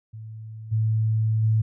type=tone with level steps; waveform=sine; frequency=110 Hz; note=A2; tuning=in tune; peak=-35 / -19 / -17 dBFS; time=0.13-1.62 s; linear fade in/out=10 ms; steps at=0.71 / 1.42 s; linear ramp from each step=20 ms; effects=none